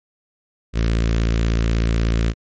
sawtooth tone with notch filter, 56.4 Hz, A1, 44 cents sharp, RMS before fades -18 dBFS, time 0.73-2.34 s, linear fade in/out 50 ms, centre 830 Hz, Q 0.98, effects low-pass 6000 Hz 12 dB/octave + MP3 32 kbps

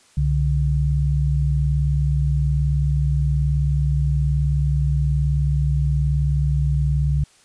sine tone pair together, 65.3 / 144.16 Hz, C2 / D3, -3 / -32 cents, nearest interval octave + major second, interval 1371 cents, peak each -19 dBFS, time 0.17-7.24 s, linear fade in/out 5 ms, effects white hiss -54 dBFS RMS until 7.44 s + resampled to 22050 Hz

